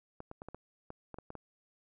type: clicks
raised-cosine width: 1 ms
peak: -30 dBFS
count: 10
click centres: 0.204 / 0.314 / 0.419 / 0.486 / 0.546 / 0.904 / 1.143 / 1.186 / 1.304 / 1.353 s
effects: none